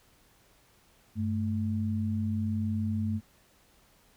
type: tone pair together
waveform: sine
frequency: 97.3 / 218.4 Hz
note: G2 / A3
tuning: -12 / -13 cents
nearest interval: octave + major second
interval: 1399 cents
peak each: -30 / -30 dBFS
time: 1.15-3.21 s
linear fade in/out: 50 ms
effects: pink hiss -63 dBFS RMS until 4.16 s